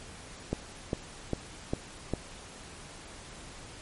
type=click train; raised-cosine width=2 ms; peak=-15 dBFS; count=5; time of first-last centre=0.53-2.136 s; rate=2.49 Hz; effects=pink hiss -47 dBFS RMS until 3.81 s + MP3 48 kbps